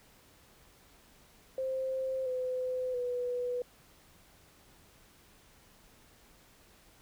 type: tone with pitch steps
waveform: sine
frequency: 525 / 508.3 / 492.1 Hz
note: C5 / B4 / B4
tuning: +6 / +50 / -6 cents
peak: -31 dBFS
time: 1.58-3.62 s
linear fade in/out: 2 ms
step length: 680 ms
effects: pink hiss -61 dBFS RMS until 7.01 s